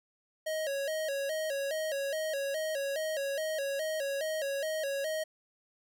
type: tone with vibrato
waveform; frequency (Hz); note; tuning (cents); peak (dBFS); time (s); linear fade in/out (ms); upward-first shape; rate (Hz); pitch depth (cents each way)
square; 590; D5; +8; -32; 0.46-5.24; 10; square; 2.4; 110
effects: none